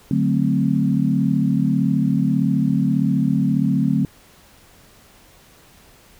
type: chord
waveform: sine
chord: D dominant seventh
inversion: none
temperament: equal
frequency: 146.83 / 185 / 220 / 261.6 Hz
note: D3 / F#3 / A3 / C4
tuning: 0 / 0 / 0 / 0 cents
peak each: -21 dBFS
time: 0.11-4.05 s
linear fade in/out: 2 ms
effects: pink hiss -50 dBFS RMS until 6.19 s